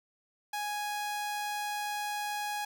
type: tone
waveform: sawtooth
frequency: 830.6 Hz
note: G#5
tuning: in tune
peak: -29 dBFS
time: 0.53-2.65 s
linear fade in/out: 5 ms
effects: none